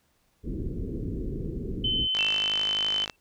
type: low-pass noise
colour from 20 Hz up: pink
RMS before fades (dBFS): -32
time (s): 0.43-2.08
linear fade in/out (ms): 50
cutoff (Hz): 430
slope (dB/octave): 48
type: tone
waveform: sine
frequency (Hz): 3058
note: G7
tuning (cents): -44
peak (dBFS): -24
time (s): 1.84-3.05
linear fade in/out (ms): 5
type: click train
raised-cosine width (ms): 0.2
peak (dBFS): -15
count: 50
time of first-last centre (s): 2.15-3.098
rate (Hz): 51.7
type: tone with exponential decay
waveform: sine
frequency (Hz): 2674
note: E7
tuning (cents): +24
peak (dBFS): -24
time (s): 2.19-3.16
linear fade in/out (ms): 0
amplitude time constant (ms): 210
effects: pink hiss -69 dBFS RMS until 3.2 s